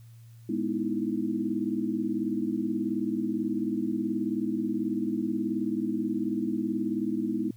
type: chord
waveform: sine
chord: E major seventh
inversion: first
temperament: equal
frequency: 207.7 / 246.9 / 311.1 / 329.6 Hz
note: G#3 / B3 / D#4 / E4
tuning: 0 / 0 / 0 / 0 cents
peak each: -32 dBFS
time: 0.49-7.51 s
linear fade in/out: 5 ms
effects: added 115 Hz sine -47 dBFS peak until 7.56 s + white hiss -65 dBFS RMS until 7.56 s